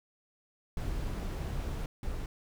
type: noise bursts at uneven times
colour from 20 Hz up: brown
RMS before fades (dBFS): -35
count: 2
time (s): 0.77-1.86 / 2.03-2.26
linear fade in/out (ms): 2
effects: none

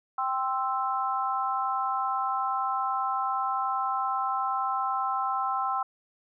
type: chord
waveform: sine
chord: C major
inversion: second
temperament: equal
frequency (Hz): 784 / 1046.5 / 1318.5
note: G5 / C6 / E6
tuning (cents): 0 / 0 / 0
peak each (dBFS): -30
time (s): 0.18-5.83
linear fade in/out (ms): 5
effects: none

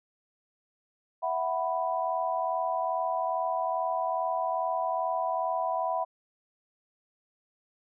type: chord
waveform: sine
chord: E suspended second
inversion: none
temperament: just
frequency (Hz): 659.3 / 741.7 / 988.9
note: E5 / F#5 / B5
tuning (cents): 0 / +4 / +2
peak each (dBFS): -31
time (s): 1.22-6.05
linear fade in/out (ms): 20
effects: none

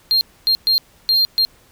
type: tone bursts at uneven times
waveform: triangle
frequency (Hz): 4198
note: C8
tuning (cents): +5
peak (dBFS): -11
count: 5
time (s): 0.11-0.21 / 0.47-0.55 / 0.67-0.78 / 1.09-1.25 / 1.38-1.45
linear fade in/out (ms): 0
effects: pink hiss -52 dBFS RMS until 1.71 s

